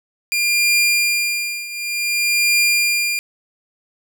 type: tone with tremolo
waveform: sawtooth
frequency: 2400 Hz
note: D7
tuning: 37 cents sharp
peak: -9 dBFS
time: 0.32-3.19 s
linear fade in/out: 0 ms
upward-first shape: triangle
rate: 0.55 Hz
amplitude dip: 85%
effects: none